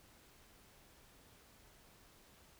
silence, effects pink hiss -64 dBFS RMS until 2.59 s

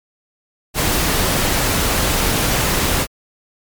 pink noise, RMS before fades -17 dBFS, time 0.74-3.07 s, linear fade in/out 50 ms, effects MP3 96 kbps

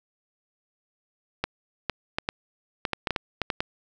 clicks, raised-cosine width 0.3 ms, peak -9 dBFS, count 12, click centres 1.44 / 1.897 / 2.185 / 2.289 / 2.852 / 2.933 / 3.072 / 3.107 / 3.162 / 3.417 / 3.502 / 3.605 s, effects none

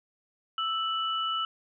sine tone pair together, 1318.5 / 2960 Hz, E6 / F#7, 0 / 0 cents, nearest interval octave + major second, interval 1400 cents, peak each -29 / -31 dBFS, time 0.58-1.45 s, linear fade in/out 2 ms, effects none

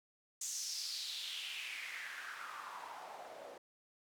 white noise with band-pass filter sweep, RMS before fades -45 dBFS, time 0.41-3.58 s, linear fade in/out 5 ms, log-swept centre 6900 to 530 Hz, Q 4.1, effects none

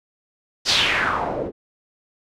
white noise with low-pass filter sweep, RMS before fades -21 dBFS, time 0.65-1.52 s, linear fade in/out 50 ms, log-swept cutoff 5200 to 360 Hz, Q 3.5, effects none

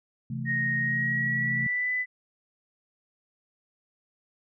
sine chord, A minor, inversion first, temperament just, 132 / 165 / 220 Hz, C3 / E3 / A3, +16 / +2 / 0 cents, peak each -32 / -37 / -35 dBFS, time 0.3-1.67 s, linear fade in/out 5 ms
sine tone with pitch glide, 1864.7 to 1998.5 Hz, A#6 to B6, 0 to +20 cents, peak -25 dBFS, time 0.45-2.06 s, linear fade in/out 50 ms, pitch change +120 cents, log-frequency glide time 0.79-1.92 s
effects none

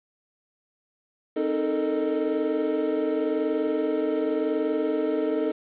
triangle tone cluster, 265.9 / 310.6 / 438 / 458.9 / 617 Hz, C4 / D#4 / A4 / A#4 / D#5, +28 / -3 / -8 / -27 / -15 cents, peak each -31 / -25 / -25 / -30 / -30 dBFS, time 1.36-5.52 s, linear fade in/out 10 ms, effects resampled to 8000 Hz + 8-bit

